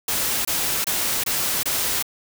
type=noise bursts; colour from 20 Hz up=white; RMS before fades=-23 dBFS; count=5; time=0.08-2.026 s; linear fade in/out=5 ms; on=370 ms; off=24 ms; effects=none